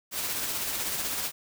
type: noise with tremolo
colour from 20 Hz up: white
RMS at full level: -30 dBFS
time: 0.11-1.32 s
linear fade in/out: 50 ms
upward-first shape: sine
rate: 16 Hz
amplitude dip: 30%
effects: none